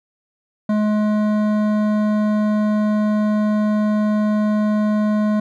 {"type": "tone with hard clipping", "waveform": "triangle", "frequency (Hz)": 211.6, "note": "G#3", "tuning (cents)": 33, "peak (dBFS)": -17, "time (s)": [0.69, 5.4], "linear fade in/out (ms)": 5, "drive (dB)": 16, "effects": []}